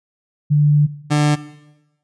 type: tone pair in turn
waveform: sine / 30% pulse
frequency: 147.6 / 148.54 Hz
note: D3 / D3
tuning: +9 / +20 cents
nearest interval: unison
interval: 11 cents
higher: second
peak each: -10 dBFS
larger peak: neither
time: 0.5-0.87 / 1.1-1.36 s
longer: first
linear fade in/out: 20 ms
effects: noise-tail reverb RT60 1.0 s tail -17 dB re dry + resampled to 22050 Hz